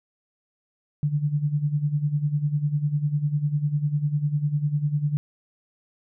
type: tone with tremolo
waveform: sine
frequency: 147.3 Hz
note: D3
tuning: 6 cents sharp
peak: -18 dBFS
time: 1.03-5.17 s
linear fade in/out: 0 ms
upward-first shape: sine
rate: 10 Hz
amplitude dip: 75%
effects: none